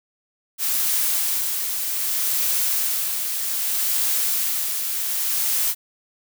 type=noise with tremolo; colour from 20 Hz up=blue; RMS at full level=-21 dBFS; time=0.58-5.75 s; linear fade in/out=50 ms; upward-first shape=sine; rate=0.64 Hz; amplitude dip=40%; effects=none